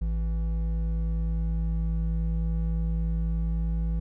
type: tone pair together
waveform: triangle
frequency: 54.83 / 164.3 Hz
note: A1 / E3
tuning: -5 / -5 cents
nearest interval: octave + perfect fifth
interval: 1900 cents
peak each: -23 / -30 dBFS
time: 0.01-4 s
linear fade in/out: 10 ms
effects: none